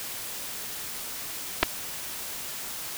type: clicks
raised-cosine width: 0.3 ms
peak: -3 dBFS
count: 2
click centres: 1.629 / 1.632 s
effects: white hiss -36 dBFS RMS until 2.97 s